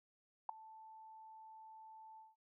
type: tone with ADSR envelope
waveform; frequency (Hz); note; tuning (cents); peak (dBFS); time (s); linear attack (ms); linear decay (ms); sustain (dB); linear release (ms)
sine; 880; A5; 0; -31; 0.49-2.36; 3; 5; -23; 180
effects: none